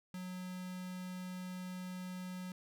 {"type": "tone with notch filter", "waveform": "square", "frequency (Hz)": 183, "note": "F#3", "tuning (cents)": -19, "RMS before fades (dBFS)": -44, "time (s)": [0.14, 2.52], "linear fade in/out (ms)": 2, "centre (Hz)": 640, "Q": 1.6, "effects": []}